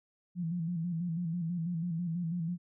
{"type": "tone with vibrato", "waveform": "sine", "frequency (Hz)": 170, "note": "F3", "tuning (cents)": -46, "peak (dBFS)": -31, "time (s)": [0.35, 2.58], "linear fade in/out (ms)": 50, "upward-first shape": "square", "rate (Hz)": 6.1, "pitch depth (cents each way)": 69, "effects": []}